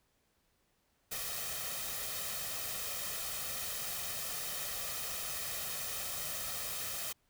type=noise with comb filter; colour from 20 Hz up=white; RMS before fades=-39 dBFS; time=1.11-7.13 s; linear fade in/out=10 ms; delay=1.6 ms; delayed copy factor=+0.6; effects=pink hiss -75 dBFS RMS until 7.29 s